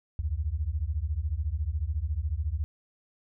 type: beating tone pair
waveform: sine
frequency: 69.3 / 83.3 Hz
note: C#2 / E2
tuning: 0 / +19 cents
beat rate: 14 Hz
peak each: -30 dBFS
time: 0.19-2.64 s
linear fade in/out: 0 ms
effects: none